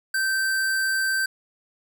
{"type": "tone", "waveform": "square", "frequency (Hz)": 1556, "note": "G6", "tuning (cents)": -13, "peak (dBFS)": -22, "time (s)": [0.14, 1.26], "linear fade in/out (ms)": 5, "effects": ["9-bit"]}